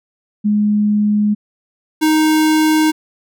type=tone pair in turn; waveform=sine / square; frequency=209 / 311.5 Hz; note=G#3 / D#4; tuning=+11 / +2 cents; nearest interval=perfect fifth; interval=691 cents; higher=second; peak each=-11 dBFS; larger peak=neither; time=0.44-1.35 / 2.01-2.92 s; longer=neither; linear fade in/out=20 ms; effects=none